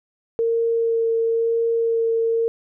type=tone with vibrato; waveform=sine; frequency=458.1 Hz; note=A#4; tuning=30 cents flat; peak=-17 dBFS; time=0.39-2.48 s; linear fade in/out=0 ms; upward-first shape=sine; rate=0.99 Hz; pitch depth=10 cents each way; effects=none